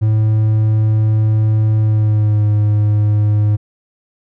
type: tone with pitch glide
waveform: triangle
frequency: 108.6 to 105.14 Hz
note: A2 to G#2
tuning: -22 to +22 cents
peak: -8 dBFS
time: 0.01-3.57 s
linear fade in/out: 20 ms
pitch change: -56 cents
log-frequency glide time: 1.79-2.46 s
effects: none